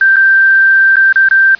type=tone with dropouts; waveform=sine; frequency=1569 Hz; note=G6; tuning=1 cent sharp; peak=-4 dBFS; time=0.01-1.55 s; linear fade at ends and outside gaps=2 ms; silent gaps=0.16-0.166 / 0.958-0.967 / 1.126-1.158 / 1.287-1.31 s; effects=white hiss -36 dBFS RMS until 1.59 s + resampled to 11025 Hz